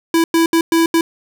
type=tone bursts at uneven times; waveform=square; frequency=330.4 Hz; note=E4; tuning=4 cents sharp; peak=-11 dBFS; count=5; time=0.14-0.24 / 0.34-0.46 / 0.53-0.61 / 0.72-0.86 / 0.94-1.01 s; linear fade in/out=2 ms; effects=none